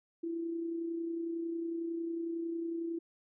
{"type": "tone with amplitude modulation", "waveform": "sine", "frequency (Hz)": 334, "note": "E4", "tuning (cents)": 23, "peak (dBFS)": -32, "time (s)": [0.23, 2.99], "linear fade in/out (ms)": 10, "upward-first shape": "sine", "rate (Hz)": 31, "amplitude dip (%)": 40, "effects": []}